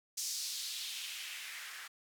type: noise with band-pass filter sweep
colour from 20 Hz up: blue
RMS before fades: -42 dBFS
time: 0.17-1.88 s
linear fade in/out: 10 ms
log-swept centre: 5900 to 1500 Hz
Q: 2
effects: none